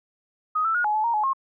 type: tone with pitch steps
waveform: sine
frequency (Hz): 1253 / 1325 / 1439 / 844 / 861 / 933 / 849 / 1075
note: D#6 / E6 / F#6 / G#5 / A5 / A#5 / G#5 / C6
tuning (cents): +12 / +9 / -49 / +28 / -38 / +1 / +38 / +47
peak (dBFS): -20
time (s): 0.55-1.334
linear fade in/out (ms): 10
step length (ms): 98
effects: none